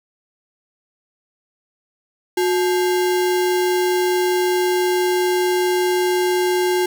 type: tone with sample-and-hold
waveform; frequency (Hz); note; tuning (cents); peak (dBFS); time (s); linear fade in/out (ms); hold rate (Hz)
sine; 362.6; F#4; -35; -15; 2.37-6.86; 5; 1225
effects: none